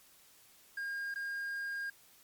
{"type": "tone with dropouts", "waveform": "triangle", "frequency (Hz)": 1616, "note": "G#6", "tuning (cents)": -48, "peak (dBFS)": -34, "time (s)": [0.77, 1.9], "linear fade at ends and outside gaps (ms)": 5, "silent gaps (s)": [1.142, 1.157], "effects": ["white hiss -62 dBFS RMS until 2.23 s", "MP3 96 kbps"]}